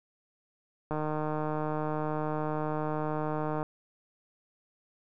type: click train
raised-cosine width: 1 ms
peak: -19 dBFS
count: 417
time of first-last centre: 0.91-3.629 s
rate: 153 Hz
effects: none